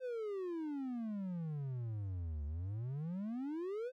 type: exponential two-way sweep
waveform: triangle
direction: down then up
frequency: 523.3 to 71.3 to 523.3 Hz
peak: -36 dBFS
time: 0-3.92 s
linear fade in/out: 50 ms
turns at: 2.45 s
effects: none